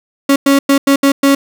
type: tone bursts at uneven times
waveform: 35% pulse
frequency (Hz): 277.2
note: C#4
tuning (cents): 0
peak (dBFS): -5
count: 6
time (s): 0.29-0.36 / 0.46-0.59 / 0.69-0.78 / 0.87-0.96 / 1.03-1.12 / 1.23-1.35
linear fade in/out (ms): 5
effects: none